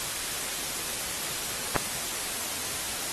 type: clicks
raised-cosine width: 0.5 ms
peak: -15 / -7 dBFS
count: 2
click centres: 1.756 / 1.763 s
effects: white hiss -32 dBFS RMS until 3.12 s + AAC 32 kbps